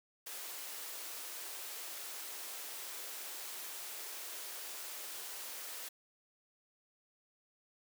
white high-pass noise, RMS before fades -45 dBFS, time 0.26-5.89 s, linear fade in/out 10 ms, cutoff 340 Hz, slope 24 dB/octave, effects none

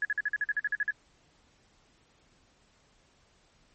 sine tone bursts, 1686 Hz, G#6, 26 cents sharp, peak -25 dBFS, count 12, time 0.02-0.908 s, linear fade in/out 2 ms, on 30 ms, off 48 ms, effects pink hiss -65 dBFS RMS until 3.74 s + MP3 32 kbps

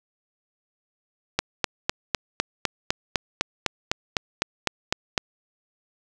click train, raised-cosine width 0.2 ms, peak -3 dBFS, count 16, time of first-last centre 1.39-5.178 s, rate 3.96 Hz, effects none

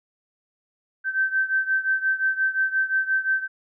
sine beating tone pair, 1548 / 1553.7 Hz, G6 / G6, -22 / -16 cents, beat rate 5.7 Hz, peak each -22 / -25 dBFS, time 1.04-3.48 s, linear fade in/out 50 ms, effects none

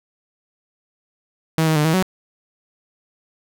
sawtooth tone with pitch steps, 160.5 / 158 / 149.9 / 160.2 / 186.8 Hz, E3 / D#3 / D3 / E3 / F#3, -46 / +27 / +36 / -49 / +17 cents, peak -11 dBFS, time 1.58-2.025 s, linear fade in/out 0 ms, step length 89 ms, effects none

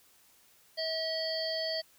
harmonic tone with a mistuned harmonic, 643 Hz, E5, 43 cents flat, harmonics 1 / 3 / 5 / 7 / 8, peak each -34 / -42 / -43 / -35 / -43 dBFS, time 0.77-1.82 s, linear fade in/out 20 ms, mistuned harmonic 8, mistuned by -71 cents, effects white hiss -63 dBFS RMS until 1.98 s

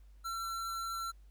square tone, 1352 Hz, E6, 43 cents sharp, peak -37 dBFS, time 0.24-1.12 s, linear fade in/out 20 ms, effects added 50 Hz sine -54 dBFS peak until 1.3 s + pink hiss -75 dBFS RMS until 1.3 s

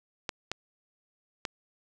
clicks, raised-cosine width 0.2 ms, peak -14 dBFS, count 3, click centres 0.292 / 0.516 / 1.452 s, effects none

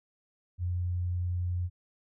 sine tone, 88.9 Hz, F2, 31 cents sharp, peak -28 dBFS, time 0.58-1.7 s, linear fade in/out 50 ms, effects none

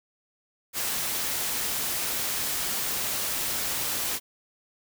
white noise, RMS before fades -29 dBFS, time 0.73-4.2 s, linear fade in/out 50 ms, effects none

